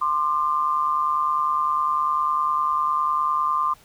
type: tone pair together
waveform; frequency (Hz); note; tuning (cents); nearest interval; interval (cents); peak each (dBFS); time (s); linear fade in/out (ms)
sine; 1046.5 / 1196.4; C6 / D6; 0 / +32; major second; 232; -22; 0.01-3.74; 10
effects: pink hiss -53 dBFS RMS until 3.84 s